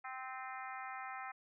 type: harmonic tone with a mistuned harmonic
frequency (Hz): 260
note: C4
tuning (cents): -11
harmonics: 3 / 4 / 5 / 6 / 7 / 8 / 9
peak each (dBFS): -47 / -51 / -48 / -55 / -52 / -52 / -57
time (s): 0.04-1.32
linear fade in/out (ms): 10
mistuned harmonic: 9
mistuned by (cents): +68
effects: none